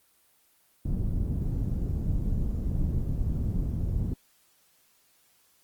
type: low-pass noise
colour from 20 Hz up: pink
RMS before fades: -28 dBFS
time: 0.85-4.14 s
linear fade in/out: 5 ms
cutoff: 160 Hz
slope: 12 dB/octave
effects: white hiss -65 dBFS RMS until 5.63 s + Opus 24 kbps